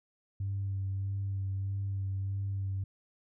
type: tone with vibrato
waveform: sine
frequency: 97.7 Hz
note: G2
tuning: 5 cents flat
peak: -30 dBFS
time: 0.4-2.84 s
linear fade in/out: 5 ms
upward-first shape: sine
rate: 1.6 Hz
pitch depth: 20 cents each way
effects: tanh soft clip ceiling -27 dBFS